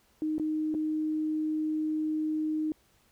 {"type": "tone with dropouts", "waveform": "sine", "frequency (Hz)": 310, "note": "D#4", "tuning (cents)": -6, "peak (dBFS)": -27, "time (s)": [0.22, 2.72], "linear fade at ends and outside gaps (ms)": 1, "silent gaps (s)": [[0.382, 0.397], [0.742, 0.748]], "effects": ["pink hiss -66 dBFS RMS until 3.11 s"]}